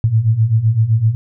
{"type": "beating tone pair", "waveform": "sine", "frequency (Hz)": [107, 114.8], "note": ["A2", "A#2"], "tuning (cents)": [-48, -26], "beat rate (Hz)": 7.8, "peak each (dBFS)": [-16, -12], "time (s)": [0.04, 1.15], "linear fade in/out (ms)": 0, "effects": []}